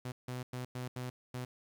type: tone bursts at uneven times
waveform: sawtooth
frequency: 125.7 Hz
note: B2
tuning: 31 cents sharp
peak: -34 dBFS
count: 6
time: 0.05-0.12 / 0.28-0.43 / 0.53-0.65 / 0.75-0.88 / 0.96-1.1 / 1.34-1.45 s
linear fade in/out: 5 ms
effects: 11-bit